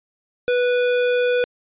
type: tone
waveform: square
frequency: 492.1 Hz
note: B4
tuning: 6 cents flat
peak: -17 dBFS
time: 0.48-1.44 s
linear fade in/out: 0 ms
effects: resampled to 8000 Hz